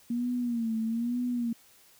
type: tone with vibrato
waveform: sine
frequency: 234.3 Hz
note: A#3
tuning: 9 cents sharp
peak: -27 dBFS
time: 0.1-1.53 s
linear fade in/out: 5 ms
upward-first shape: sine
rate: 1.1 Hz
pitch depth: 89 cents each way
effects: white hiss -59 dBFS RMS until 1.99 s